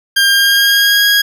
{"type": "tone with pitch glide", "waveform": "20% pulse", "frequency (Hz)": [1601, 1644.1], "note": ["G6", "G#6"], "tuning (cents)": [36, -18], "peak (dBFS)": -3, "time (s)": [0.16, 1.22], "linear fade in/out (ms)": 10, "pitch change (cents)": 46, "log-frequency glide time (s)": [0.27, 1.07], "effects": []}